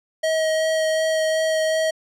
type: tone with vibrato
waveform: square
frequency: 635 Hz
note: D#5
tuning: 35 cents sharp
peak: -19 dBFS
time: 0.23-1.91 s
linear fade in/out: 10 ms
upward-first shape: sine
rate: 2.7 Hz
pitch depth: 10 cents each way
effects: low-pass 9000 Hz 12 dB/octave